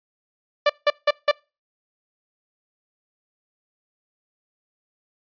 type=tone bursts; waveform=sawtooth; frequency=587.3 Hz; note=D5; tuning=in tune; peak=-10 dBFS; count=4; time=0.66-1.314 s; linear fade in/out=5 ms; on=36 ms; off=170 ms; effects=noise-tail reverb RT60 0.3 s tail -26 dB re dry + resampled to 11025 Hz